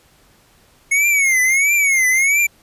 square tone with vibrato, 2181 Hz, C#7, 29 cents flat, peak -13 dBFS, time 0.91-2.47 s, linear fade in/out 10 ms, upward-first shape triangle, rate 1.5 Hz, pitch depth 160 cents each way, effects pink hiss -53 dBFS RMS until 2.62 s + resampled to 32000 Hz

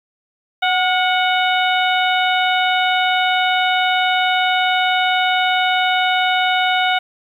harmonic tone with a mistuned harmonic, 740 Hz, F#5, in tune, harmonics 1 / 2 / 3 / 4 / 5, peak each -17 / -20 / -22 / -23 / -24 dBFS, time 0.62-6.99 s, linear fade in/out 10 ms, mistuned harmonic 2, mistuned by -42 cents, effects 8-bit

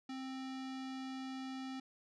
square tone with low-pass filter, 263.1 Hz, C4, 10 cents sharp, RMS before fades -44 dBFS, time 0.09-1.8 s, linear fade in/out 5 ms, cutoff 4800 Hz, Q 1.4, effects none

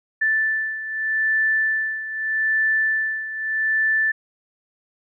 sine beating tone pair, 1760 / 1760.81 Hz, A6 / A6, 0 / +1 cents, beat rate 0.81 Hz, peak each -20 / -25 dBFS, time 0.21-4.12 s, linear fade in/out 10 ms, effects none

